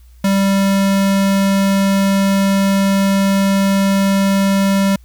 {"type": "tone", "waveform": "square", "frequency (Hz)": 195.9, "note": "G3", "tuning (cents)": -1, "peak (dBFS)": -12, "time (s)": [0.24, 4.96], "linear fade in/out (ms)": 5, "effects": ["added 60 Hz sine -40 dBFS peak until 5.04 s", "white hiss -57 dBFS RMS until 5.04 s"]}